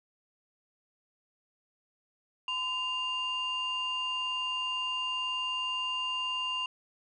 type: tone pair together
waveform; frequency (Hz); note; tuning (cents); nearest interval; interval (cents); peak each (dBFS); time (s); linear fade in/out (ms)
sine; 1018.6 / 2799; C6 / F7; -47 / +3; octave + perfect fourth; 1750; -34 / -30; 2.48-6.66; 2
effects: tanh soft clip ceiling -26 dBFS